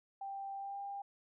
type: tone with pitch glide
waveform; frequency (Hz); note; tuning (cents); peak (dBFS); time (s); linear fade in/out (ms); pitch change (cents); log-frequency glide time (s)
sine; 787 to 798.9; G5 to G5; +7 to +33; -40; 0.21-1.02; 5; +26; 0.56-0.79
effects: none